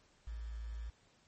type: tone with quantisation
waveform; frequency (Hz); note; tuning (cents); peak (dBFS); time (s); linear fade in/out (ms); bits
sine; 56.1; A1; +34; -40; 0.27-0.9; 5; 10
effects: pink hiss -69 dBFS RMS until 1.27 s + MP3 32 kbps